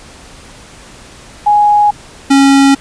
sine / square tone pair in turn, 830.6 / 275 Hz, G#5 / C#4, 0 / -14 cents, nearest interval octave + perfect fifth, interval 1914 cents, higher first, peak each -5 dBFS, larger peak neither, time 1.46-1.91 / 2.3-2.75 s, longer neither, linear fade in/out 10 ms, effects pink hiss -36 dBFS RMS until 2.8 s + resampled to 22050 Hz

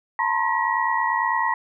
sine tone cluster, 892 / 961 / 1063 / 1910 Hz, A5 / B5 / C6 / A#6, +23 / -48 / +27 / +42 cents, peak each -25 dBFS, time 0.19-1.54 s, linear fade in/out 2 ms, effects none

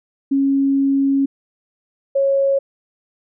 sine tone pair in turn, 274.6 / 549.2 Hz, C#4 / C#5, -16 / -16 cents, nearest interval octave, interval 1200 cents, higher second, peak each -13 dBFS, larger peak neither, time 0.31-1.26 / 2.15-2.59 s, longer first, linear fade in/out 10 ms, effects none

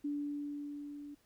sine tone with level ramp, 290 Hz, D4, 22 cents flat, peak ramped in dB -33 to -45 dBFS, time 0.04-1.15 s, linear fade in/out 10 ms, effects pink hiss -71 dBFS RMS until 1.25 s

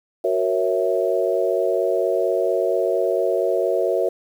sine chord, F# dominant seventh, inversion none, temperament equal with one note detuned, 370 / 466.2 / 550.5 / 659.3 Hz, F#4 / A#4 / C#5 / E5, 0 / 0 / -12 / 0 cents, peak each -23 dBFS, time 0.24-4.09 s, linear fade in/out 5 ms, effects 8-bit

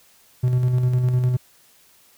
triangle tone with tremolo, 125.3 Hz, B2, 25 cents sharp, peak -13 dBFS, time 0.43-1.37 s, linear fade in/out 10 ms, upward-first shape square, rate 9.9 Hz, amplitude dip 35%, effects white hiss -55 dBFS RMS until 2.17 s

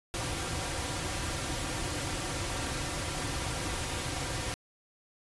pink noise with comb filter, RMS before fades -34 dBFS, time 0.14-4.54 s, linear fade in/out 0 ms, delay 4.7 ms, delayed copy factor -0.6, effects resampled to 24000 Hz

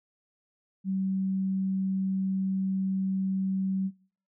sine tone, 191.1 Hz, G3, 44 cents flat, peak -26 dBFS, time 0.84-3.91 s, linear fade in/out 50 ms, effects noise-tail reverb RT60 0.5 s tail -22 dB re dry

